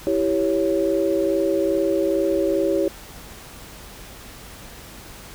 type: chord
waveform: sine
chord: C# diminished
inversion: first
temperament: equal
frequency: 329.6 / 392 / 554.4 Hz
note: E4 / G4 / C#5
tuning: 0 / 0 / 0 cents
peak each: -22 dBFS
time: 0.07-2.88 s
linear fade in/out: 0 ms
effects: added 50 Hz sine -47 dBFS peak until 5.34 s + pink hiss -41 dBFS RMS until 5.34 s